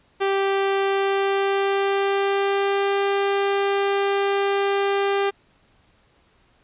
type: tone with pitch glide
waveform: sawtooth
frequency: 392 to 397.7 Hz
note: G4 to G4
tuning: 0 to +25 cents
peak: -15 dBFS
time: 0.2-5.31 s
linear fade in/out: 20 ms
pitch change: +25 cents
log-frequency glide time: 0.82-2.97 s
effects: pink hiss -60 dBFS RMS until 6.63 s + resampled to 8000 Hz